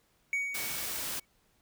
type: tone with exponential decay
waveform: triangle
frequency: 2245 Hz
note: C#7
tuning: 21 cents sharp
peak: -25 dBFS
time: 0.33-1.25 s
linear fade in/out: 1 ms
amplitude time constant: 200 ms
type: noise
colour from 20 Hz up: white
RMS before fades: -36 dBFS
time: 0.54-1.2 s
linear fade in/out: 10 ms
effects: pink hiss -70 dBFS RMS until 1.61 s